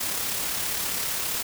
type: noise with amplitude modulation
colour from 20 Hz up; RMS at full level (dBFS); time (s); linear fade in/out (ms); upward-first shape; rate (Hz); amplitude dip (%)
white; -27; 0-1.43; 10; sine; 35.1; 30
effects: none